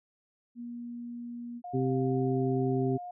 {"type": "tone", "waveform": "sine", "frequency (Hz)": 238.7, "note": "A#3", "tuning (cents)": 41, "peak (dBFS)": -37, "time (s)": [0.55, 1.62], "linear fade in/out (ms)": 50}
{"type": "tone with vibrato", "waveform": "sine", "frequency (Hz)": 709, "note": "F5", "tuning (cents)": 26, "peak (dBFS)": -38, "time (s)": [1.64, 3.11], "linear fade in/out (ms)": 5, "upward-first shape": "sine", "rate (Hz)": 2.2, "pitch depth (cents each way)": 15}
{"type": "harmonic tone", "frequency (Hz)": 130.81, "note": "C3", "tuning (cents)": 0, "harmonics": [1, 2, 3], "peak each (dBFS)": [-30, -30, -30], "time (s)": [1.73, 2.98], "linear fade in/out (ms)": 20}
{"effects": []}